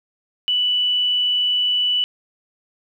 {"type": "tone", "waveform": "sine", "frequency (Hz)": 2967, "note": "F#7", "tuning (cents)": 4, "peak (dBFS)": -16, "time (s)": [0.48, 2.04], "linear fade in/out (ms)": 0, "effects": ["9-bit"]}